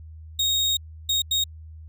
35% pulse tone bursts at uneven times, 3735 Hz, A#7, 3 cents sharp, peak -18 dBFS, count 3, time 0.39-0.77 / 1.09-1.22 / 1.31-1.44 s, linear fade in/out 5 ms, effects added 79 Hz sine -39 dBFS peak until 1.88 s

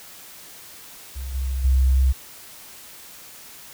sine tone with level steps, 65.41 Hz, C2, in tune, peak -28 / -22 / -14 dBFS, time 1.15-2.13 s, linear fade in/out 20 ms, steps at 1.34 / 1.64 s, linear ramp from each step 10 ms, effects white hiss -43 dBFS RMS until 3.73 s

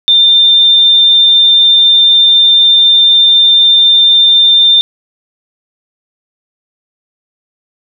sine tone, 3594 Hz, A7, 36 cents sharp, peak -3 dBFS, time 0.08-4.81 s, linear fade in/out 0 ms, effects none

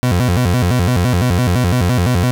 30% pulse tone with vibrato, 105.2 Hz, G#2, 23 cents sharp, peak -9 dBFS, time 0.03-2.31 s, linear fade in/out 0 ms, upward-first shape square, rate 5.9 Hz, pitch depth 300 cents each way, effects none

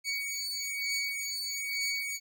20% pulse beating tone pair, 2246 / 2247.1 Hz, C#7 / C#7, +22 / +23 cents, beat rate 1.1 Hz, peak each -30 dBFS, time 0.04-2.2 s, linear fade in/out 50 ms, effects none

